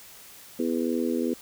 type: harmonic tone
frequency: 82.41 Hz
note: E2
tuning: in tune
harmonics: 3 / 4 / 5 / 6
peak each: -27 / -29 / -31 / -33 dBFS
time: 0.59-1.34 s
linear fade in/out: 5 ms
effects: white hiss -48 dBFS RMS until 1.41 s